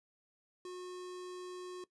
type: tone with notch filter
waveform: square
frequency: 362.8 Hz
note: F#4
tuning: 34 cents flat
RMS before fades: -45 dBFS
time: 0.65-1.84 s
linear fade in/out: 2 ms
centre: 2100 Hz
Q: 1.8
effects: noise-tail reverb RT60 0.1 s tail -18 dB re dry + resampled to 22050 Hz